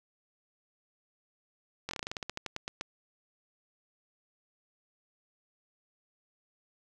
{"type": "slowing click train", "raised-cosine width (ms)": 0.2, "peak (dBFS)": -18, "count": 16, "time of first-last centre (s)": [1.89, 2.811], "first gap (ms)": 21, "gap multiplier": 1.14, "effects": []}